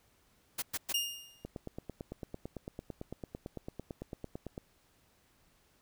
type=noise bursts; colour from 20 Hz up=white; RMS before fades=-35 dBFS; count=3; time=0.58-0.929 s; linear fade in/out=10 ms; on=43 ms; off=110 ms
type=tone with exponential decay; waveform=sawtooth; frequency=2830 Hz; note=F7; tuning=22 cents sharp; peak=-24 dBFS; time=0.94-1.45 s; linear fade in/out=5 ms; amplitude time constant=110 ms
type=click train; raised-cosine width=2 ms; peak=-27 dBFS; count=29; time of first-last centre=1.45-4.578 s; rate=8.95 Hz
effects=pink hiss -69 dBFS RMS until 5.81 s